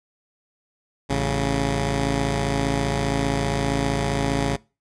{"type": "tone pair together", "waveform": "10% pulse", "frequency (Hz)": [55.16, 138.8], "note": ["A1", "C#3"], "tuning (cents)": [5, 3], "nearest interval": "octave + major third", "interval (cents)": 1598, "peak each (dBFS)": [-16, -15], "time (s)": [1.09, 4.57], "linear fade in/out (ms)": 20, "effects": ["noise-tail reverb RT60 0.3 s tail -23 dB re dry", "resampled to 22050 Hz"]}